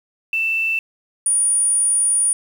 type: tone pair in turn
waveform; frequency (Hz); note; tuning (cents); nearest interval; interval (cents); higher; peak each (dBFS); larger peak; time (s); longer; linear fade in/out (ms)
sine; 2663 / 9490; E7 / D9; +17 / +17; octave + minor seventh; 2200; second; -17 / -14; second; 0.33-0.79 / 1.26-2.33; second; 2
effects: 7-bit